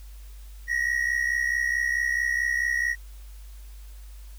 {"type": "tone pair together", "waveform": "triangle", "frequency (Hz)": [1864.7, 1929.3], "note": ["A#6", "B6"], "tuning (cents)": [0, -41], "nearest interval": "minor second", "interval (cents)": 59, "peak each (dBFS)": -24, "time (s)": [0.67, 2.96], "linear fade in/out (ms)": 50, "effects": ["added 50 Hz sine -40 dBFS peak until 4.38 s", "white hiss -56 dBFS RMS until 4.38 s"]}